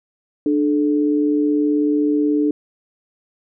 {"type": "tone pair together", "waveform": "sine", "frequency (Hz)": [296.9, 432.9], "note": ["D4", "A4"], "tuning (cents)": [19, -28], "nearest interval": "perfect fifth", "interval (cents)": 653, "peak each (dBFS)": [-15, -22], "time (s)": [0.46, 2.51], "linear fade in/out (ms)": 2, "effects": []}